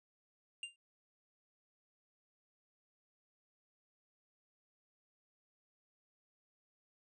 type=tone with exponential decay; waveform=square; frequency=2794 Hz; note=F7; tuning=in tune; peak=-38 dBFS; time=0.63-0.76 s; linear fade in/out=2 ms; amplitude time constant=28 ms; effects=resampled to 24000 Hz